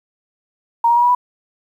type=tone with pitch steps; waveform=sine; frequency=932.3 / 945.3 / 958.5 / 971.9 / 985.5 Hz; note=A#5 / A#5 / A#5 / B5 / B5; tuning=0 / +24 / +48 / -28 / -4 cents; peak=-10 dBFS; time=0.84-1.15 s; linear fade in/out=5 ms; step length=62 ms; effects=8-bit